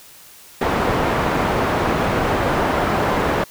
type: low-pass noise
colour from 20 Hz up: white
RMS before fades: -19 dBFS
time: 0.61-3.44 s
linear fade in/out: 5 ms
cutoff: 990 Hz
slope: 12 dB/octave
effects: white hiss -44 dBFS RMS until 3.5 s